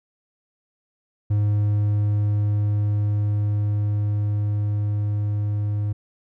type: tone with level ramp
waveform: triangle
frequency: 103.83 Hz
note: G#2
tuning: in tune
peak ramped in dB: -15 to -19 dBFS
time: 1.3-5.93 s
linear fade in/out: 10 ms
effects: none